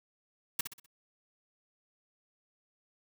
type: noise with echo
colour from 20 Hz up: white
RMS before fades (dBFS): -30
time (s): 0.59-0.61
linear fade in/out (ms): 5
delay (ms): 63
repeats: 4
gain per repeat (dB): -8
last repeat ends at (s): 0.862
effects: none